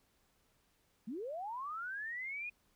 sine linear sweep, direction up, 195.4 to 2489 Hz, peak -39 dBFS, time 1.07-2.5 s, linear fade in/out 10 ms, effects pink hiss -74 dBFS RMS until 2.75 s

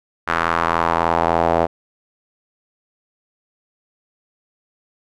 sawtooth tone with band-pass filter sweep, 83.5 Hz, E2, 23 cents sharp, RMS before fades -18 dBFS, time 0.27-1.67 s, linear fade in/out 20 ms, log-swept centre 1400 to 660 Hz, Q 2.3, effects none

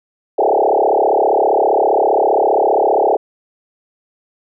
sine tone with frequency modulation, 612 Hz, D#5, 29 cents flat, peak -10 dBFS, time 0.38-3.17 s, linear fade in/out 10 ms, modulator 35.1 Hz, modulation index 6.6, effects none

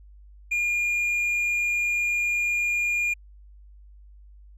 triangle tone with hard clipping, 2418 Hz, D7, 50 cents sharp, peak -23 dBFS, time 0.51-3.14 s, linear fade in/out 10 ms, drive 6 dB, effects added 50 Hz sine -46 dBFS peak until 4.57 s + resampled to 32000 Hz

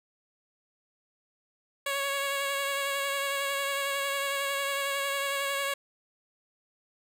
10% pulse tone with vibrato, 556 Hz, C#5, 5 cents sharp, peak -20 dBFS, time 1.86-5.74 s, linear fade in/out 5 ms, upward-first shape triangle, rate 11 Hz, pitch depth 23 cents each way, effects none

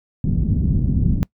white low-pass noise, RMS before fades -18 dBFS, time 0.24-1.23 s, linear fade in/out 0 ms, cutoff 190 Hz, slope 24 dB/octave, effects noise-tail reverb RT60 0.1 s tail -24 dB re dry

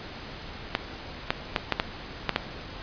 clicks, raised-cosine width 0.3 ms, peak -6 dBFS, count 7, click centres 0.751 / 1.305 / 1.562 / 1.723 / 1.799 / 2.293 / 2.361 s, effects pink hiss -40 dBFS RMS until 2.82 s + resampled to 11025 Hz

